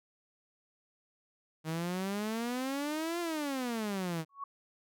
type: exponential two-way sweep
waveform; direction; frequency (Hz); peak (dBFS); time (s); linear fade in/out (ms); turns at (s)
sawtooth; up then down; 155.7 to 350 to 155.7; -29; 1.64-4.25; 50; 3.2
type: tone with exponential growth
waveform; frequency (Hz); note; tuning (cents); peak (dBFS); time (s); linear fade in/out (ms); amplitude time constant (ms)
sine; 1112; C#6; +5; -33; 4.29-4.44; 5; 31
effects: none